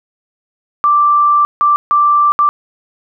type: tone bursts at uneven times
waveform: sine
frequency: 1174.7 Hz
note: D6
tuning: in tune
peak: -7 dBFS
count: 4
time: 0.84-1.45 / 1.61-1.76 / 1.91-2.32 / 2.39-2.49 s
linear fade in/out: 0 ms
effects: none